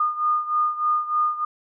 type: beating tone pair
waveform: sine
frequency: 1220 / 1223.3 Hz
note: D#6 / D#6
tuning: -34 / -30 cents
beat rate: 3.3 Hz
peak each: -21 / -25 dBFS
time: 0-1.45 s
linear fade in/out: 5 ms
effects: none